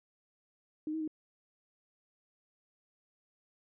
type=tone with pitch steps; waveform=sine; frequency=307.8 / 318.2 / 310.4 Hz; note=D#4 / D#4 / D#4; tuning=-19 / +39 / -4 cents; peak=-33 dBFS; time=0.87-1.077 s; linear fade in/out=2 ms; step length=69 ms; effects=none